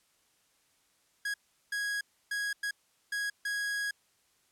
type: tone bursts at uneven times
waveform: 45% pulse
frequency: 1655 Hz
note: G#6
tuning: 6 cents flat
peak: -31 dBFS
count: 6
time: 1.25-1.34 / 1.72-2.01 / 2.31-2.53 / 2.63-2.71 / 3.12-3.3 / 3.45-3.91 s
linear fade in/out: 5 ms
effects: white hiss -70 dBFS RMS until 4.51 s + low-pass 11000 Hz 12 dB/octave